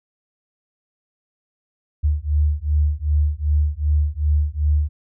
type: beating tone pair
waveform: sine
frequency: 73.42 / 76.02 Hz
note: D2 / D#2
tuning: 0 / -40 cents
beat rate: 2.6 Hz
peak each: -19 dBFS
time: 2.03-4.89 s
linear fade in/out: 20 ms
effects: none